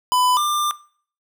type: tone pair in turn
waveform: square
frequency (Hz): 1000 / 1191.9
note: B5 / D6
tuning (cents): +21 / +25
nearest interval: minor third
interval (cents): 304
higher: second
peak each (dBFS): -16 / -18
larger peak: first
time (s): 0.12-0.37 / 0.37-0.71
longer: second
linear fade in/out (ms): 0
effects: noise-tail reverb RT60 0.5 s tail -20 dB re dry